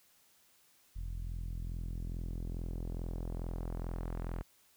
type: tone with low-pass filter sweep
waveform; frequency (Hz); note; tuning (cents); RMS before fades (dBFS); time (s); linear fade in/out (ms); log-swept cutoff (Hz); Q
sawtooth; 42.34; E1; +47; -39; 0.95-4.43; 20; 93 to 1700; 0.8
effects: white hiss -67 dBFS RMS until 4.76 s